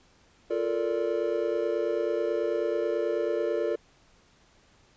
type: chord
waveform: triangle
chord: Bb major seventh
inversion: second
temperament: just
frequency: 349.6 / 437 / 466.2 / 582.7 Hz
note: F4 / A4 / Bb4 / D5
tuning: +2 / -12 / 0 / -14 cents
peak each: -29 dBFS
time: 0.5-3.76 s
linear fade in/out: 10 ms
effects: pink hiss -61 dBFS RMS until 4.96 s + resampled to 16000 Hz